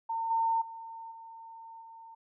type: tone with level steps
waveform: sine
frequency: 908 Hz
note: A#5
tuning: 46 cents flat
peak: -30 / -25 / -41 / -45 / -47 dBFS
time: 0.09-2.15 s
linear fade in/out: 10 ms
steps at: 0.3 / 0.61 / 1.11 / 1.81 s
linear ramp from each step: 10 ms
effects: none